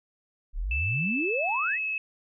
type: exponential sweep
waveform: sine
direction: up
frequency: 31.96 to 2131 Hz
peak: -27 dBFS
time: 0.53-1.79 s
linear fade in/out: 50 ms
type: tone with pitch glide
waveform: sine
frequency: 2637 to 2586 Hz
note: E7 to E7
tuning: 0 to -34 cents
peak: -27 dBFS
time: 0.71-1.98 s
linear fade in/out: 2 ms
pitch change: -34 cents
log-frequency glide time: 1.08-1.74 s
effects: none